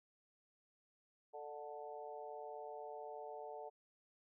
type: harmonic tone with a mistuned harmonic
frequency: 146.83 Hz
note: D3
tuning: in tune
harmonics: 3 / 4 / 5 / 6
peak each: -51 / -52 / -51 / -54 dBFS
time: 1.33-3.7 s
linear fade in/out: 20 ms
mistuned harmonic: 4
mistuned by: +24 cents
effects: none